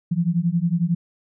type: beating tone pair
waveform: sine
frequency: 165.6 / 176.6 Hz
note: E3 / F3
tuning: +8 / +20 cents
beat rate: 11 Hz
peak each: -21 dBFS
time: 0.11-0.95 s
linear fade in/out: 10 ms
effects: none